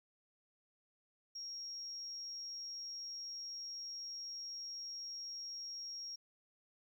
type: tone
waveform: triangle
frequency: 5588 Hz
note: F8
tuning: in tune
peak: -40 dBFS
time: 1.35-6.16 s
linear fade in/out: 10 ms
effects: tanh soft clip ceiling -41 dBFS + 13-bit